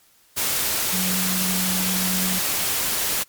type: tone in noise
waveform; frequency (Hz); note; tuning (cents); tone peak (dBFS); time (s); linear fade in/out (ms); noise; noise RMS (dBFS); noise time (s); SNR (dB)
sine; 185; F#3; 0; -25; 0.92-2.4; 20; white; -23; 0.36-3.24; -5
effects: white hiss -57 dBFS RMS until 3.28 s + MP3 96 kbps